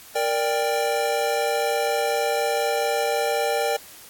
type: chord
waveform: square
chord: G minor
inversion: first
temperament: equal with one note detuned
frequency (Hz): 466.2 / 587.3 / 791.7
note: Bb4 / D5 / G5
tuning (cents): 0 / 0 / +17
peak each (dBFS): -26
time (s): 0.15-3.77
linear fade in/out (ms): 10
effects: white hiss -45 dBFS RMS until 4.09 s + AAC 64 kbps